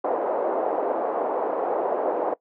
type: band-pass noise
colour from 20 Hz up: white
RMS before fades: -25 dBFS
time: 0.04-2.34 s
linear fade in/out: 5 ms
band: 380 to 760 Hz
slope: 24 dB/octave
effects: noise-tail reverb RT60 0.1 s tail -20 dB re dry